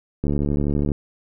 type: click train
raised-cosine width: 3 ms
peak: -10 dBFS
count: 50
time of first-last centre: 0.24-0.918 s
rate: 72.3 Hz
effects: none